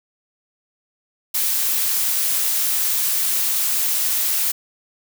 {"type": "noise", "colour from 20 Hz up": "blue", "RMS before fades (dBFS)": -20, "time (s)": [1.34, 4.52], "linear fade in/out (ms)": 10, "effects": []}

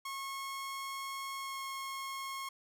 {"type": "tone with pitch glide", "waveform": "sawtooth", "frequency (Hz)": [1090, 1083.7], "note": ["C#6", "C#6"], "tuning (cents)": [-29, -40], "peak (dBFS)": -35, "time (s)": [0.05, 2.49], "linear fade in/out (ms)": 5, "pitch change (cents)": -11, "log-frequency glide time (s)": [1.37, 1.58], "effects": []}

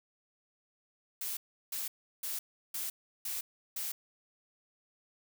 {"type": "noise bursts", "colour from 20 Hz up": "blue", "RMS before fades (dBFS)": -37, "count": 6, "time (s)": [1.21, 3.92], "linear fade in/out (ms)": 5, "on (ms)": 160, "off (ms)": 350, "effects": []}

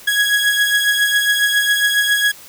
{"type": "beating tone pair", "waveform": "30% pulse", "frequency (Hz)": [1661.2, 1668.5], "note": ["G#6", "G#6"], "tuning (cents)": [0, 8], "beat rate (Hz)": 7.3, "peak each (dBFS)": [-12, -17], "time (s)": [0.07, 2.32], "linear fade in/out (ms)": 10, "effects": ["white hiss -40 dBFS RMS until 2.48 s"]}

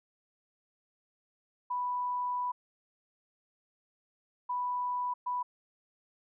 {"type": "tone bursts at uneven times", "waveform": "sine", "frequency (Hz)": 987.8, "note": "B5", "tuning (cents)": 0, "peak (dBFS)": -30, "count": 3, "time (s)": [[1.7, 2.52], [4.49, 5.14], [5.26, 5.43]], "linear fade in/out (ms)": 10, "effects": []}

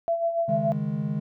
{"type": "tone with tremolo", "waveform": "sine", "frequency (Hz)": 672, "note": "E5", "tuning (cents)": 33, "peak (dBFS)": -20, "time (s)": [0.08, 0.72], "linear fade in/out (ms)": 0, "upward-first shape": "sine", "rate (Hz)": 7, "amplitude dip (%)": 60}
{"type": "chord", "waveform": "triangle", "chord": "C# suspended second", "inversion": "none", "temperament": "just", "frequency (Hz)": [138.59, 155.92, 207.9], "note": ["C#3", "D#3", "G#3"], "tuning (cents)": [0, 4, 2], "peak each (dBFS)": [-30, -27, -27], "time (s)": [0.48, 1.2], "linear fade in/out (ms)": 10}
{"effects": []}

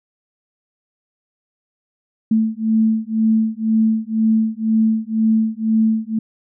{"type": "beating tone pair", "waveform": "sine", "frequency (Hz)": [220, 222], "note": ["A3", "A3"], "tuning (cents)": [0, 16], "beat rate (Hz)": 2, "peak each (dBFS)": -17, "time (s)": [2.31, 6.19], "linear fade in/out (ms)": 5, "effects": []}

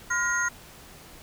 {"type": "tone cluster", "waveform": "sine", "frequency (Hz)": [1024, 1420, 1893, 6470], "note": ["C6", "F6", "A#6", "G#8"], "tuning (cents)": [-38, 28, 26, -46], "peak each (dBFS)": [-32, -26, -29, -31], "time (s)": [0.1, 0.49], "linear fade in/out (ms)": 10, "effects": ["pink hiss -48 dBFS RMS until 1.22 s"]}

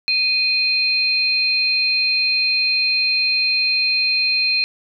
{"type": "tone pair together", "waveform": "sine", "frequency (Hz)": [2483, 4176], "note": ["D#7", "C8"], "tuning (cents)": [-4, -4], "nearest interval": "major sixth", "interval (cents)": 900, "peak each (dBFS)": -18, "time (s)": [0.08, 4.64], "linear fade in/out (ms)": 0, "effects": []}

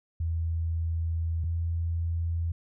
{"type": "tone pair in turn", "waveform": "sine", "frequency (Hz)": [82.41, 83.71], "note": ["E2", "E2"], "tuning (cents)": [0, 27], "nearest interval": "unison", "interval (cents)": 27, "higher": "second", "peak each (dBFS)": -26, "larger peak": "neither", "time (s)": [[0.2, 1.44], [1.44, 2.52]], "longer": "first", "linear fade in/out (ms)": 5, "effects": []}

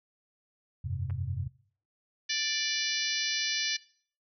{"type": "chord", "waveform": "sine", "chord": "F suspended second", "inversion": "none", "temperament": "equal with one note detuned", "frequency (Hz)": [87.31, 98, 129.98], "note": ["F2", "G2", "C3"], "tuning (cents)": [0, 0, -11], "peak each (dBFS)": -35, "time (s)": [0.84, 1.48], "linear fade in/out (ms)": 10}
{"type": "clicks", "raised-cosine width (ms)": 0.5, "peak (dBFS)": -36, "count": 2, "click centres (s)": [1.099, 1.106]}
{"type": "harmonic tone", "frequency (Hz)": 587.3, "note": "D5", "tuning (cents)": 0, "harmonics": [3, 4, 5, 6, 7, 8, 9, 10], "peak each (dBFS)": [-37, -37, -37, -37, -37, -37, -37, -37], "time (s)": [2.29, 3.77], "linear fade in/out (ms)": 10}
{"effects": ["noise-tail reverb RT60 0.5 s tail -20 dB re dry"]}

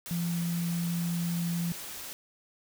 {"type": "tone in noise", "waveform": "sine", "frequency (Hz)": 171.1, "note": "F3", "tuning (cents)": -35, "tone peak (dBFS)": -28, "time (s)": [0.11, 1.72], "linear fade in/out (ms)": 0, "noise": "white", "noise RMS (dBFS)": -41, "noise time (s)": [0.06, 2.13], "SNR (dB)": 10, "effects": []}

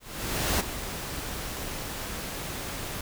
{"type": "noise with ADSR envelope", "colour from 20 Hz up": "pink", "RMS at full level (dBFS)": -25, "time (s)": [0, 3.01], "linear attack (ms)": 600, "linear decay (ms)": 13, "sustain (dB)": -10, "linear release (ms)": 3, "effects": []}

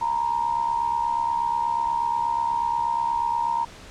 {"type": "tone with amplitude modulation", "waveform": "sine", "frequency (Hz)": 935, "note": "A#5", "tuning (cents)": 5, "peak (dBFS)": -18, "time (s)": [0.01, 3.65], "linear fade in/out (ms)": 10, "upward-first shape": "sine", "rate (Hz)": 68.3, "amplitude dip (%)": 70, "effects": ["pink hiss -44 dBFS RMS until 3.9 s", "low-pass 7000 Hz 12 dB/octave"]}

